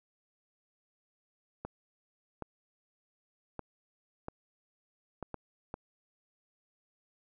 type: clicks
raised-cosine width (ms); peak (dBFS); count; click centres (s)
1; -24; 7; 1.65 / 2.423 / 3.593 / 4.284 / 5.227 / 5.343 / 5.741
effects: none